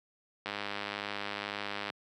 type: click train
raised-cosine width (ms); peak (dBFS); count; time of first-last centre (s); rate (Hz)
0.3; -19; 148; 0.46-1.901; 102
effects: high-pass 150 Hz 12 dB/octave